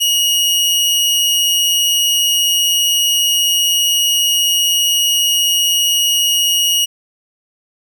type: tone with amplitude modulation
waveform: sawtooth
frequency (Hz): 2881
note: F#7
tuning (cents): -47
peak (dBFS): -7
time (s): 0-6.86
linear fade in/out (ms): 20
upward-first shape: sine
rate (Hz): 175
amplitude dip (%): 35
effects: none